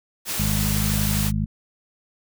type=noise; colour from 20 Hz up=white; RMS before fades=-27 dBFS; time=0.25-1.32 s; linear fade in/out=50 ms
type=harmonic tone; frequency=51.91 Hz; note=G#1; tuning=in tune; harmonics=1 / 2 / 3 / 4; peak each=-26 / -26 / -26 / -26 dBFS; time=0.38-1.46 s; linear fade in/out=20 ms
effects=none